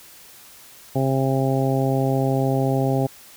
harmonic tone, 133.7 Hz, C3, 38 cents sharp, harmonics 1 / 2 / 3 / 4 / 5 / 6, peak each -21 / -24 / -26 / -27 / -28 / -29 dBFS, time 0.95-3.07 s, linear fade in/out 10 ms, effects white hiss -46 dBFS RMS until 3.36 s

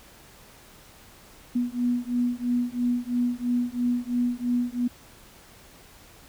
sine beating tone pair, 242.3 / 245.3 Hz, B3 / B3, -33 / -12 cents, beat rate 3 Hz, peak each -26 dBFS, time 1.55-4.88 s, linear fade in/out 10 ms, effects pink hiss -51 dBFS RMS until 6.28 s

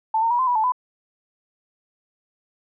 sine tone with pitch steps, 883 / 915 / 964 / 1031 / 977 / 875 / 1001 Hz, A5 / A#5 / B5 / C6 / B5 / A5 / B5, +6 / -32 / -42 / -26 / -19 / -10 / +23 cents, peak -17 dBFS, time 0.14-0.721 s, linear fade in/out 5 ms, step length 83 ms, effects none

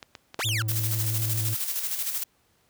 clicks, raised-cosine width 0.2 ms, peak -22 dBFS, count 7, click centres 0.028 / 0.152 / 0.344 / 0.489 / 0.718 / 0.935 / 1.043 s
sawtooth linear two-way sweep, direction up then down, 241 to 3729 to 1293 Hz, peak -23 dBFS, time 0.39-0.62 s, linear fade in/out 0 ms, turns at 0.46 s
triangle tone with vibrato, 110 Hz, A2, in tune, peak -24 dBFS, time 0.44-1.55 s, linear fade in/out 20 ms, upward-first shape triangle, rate 12 Hz, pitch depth 46 cents each way
blue noise with tremolo, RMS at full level -28 dBFS, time 0.68-2.24 s, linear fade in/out 10 ms, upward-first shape square, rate 13 Hz, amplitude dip 45%
effects pink hiss -66 dBFS RMS until 2.69 s + high-pass 60 Hz 12 dB/octave

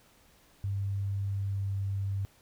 sine tone with pitch glide, 99 to 98.32 Hz, G2 to G2, +18 to +6 cents, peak -29 dBFS, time 0.64-2.25 s, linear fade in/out 0 ms, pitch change -12 cents, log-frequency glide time 1.3-1.75 s, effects pink hiss -62 dBFS RMS until 2.41 s

